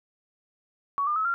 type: tone with pitch steps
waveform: sine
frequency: 1123 / 1203.6 / 1290 / 1382.6 Hz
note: C#6 / D6 / E6 / F6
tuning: +22 / +42 / -38 / -18 cents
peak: -23 dBFS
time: 0.98-1.34 s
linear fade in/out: 0 ms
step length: 90 ms
effects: none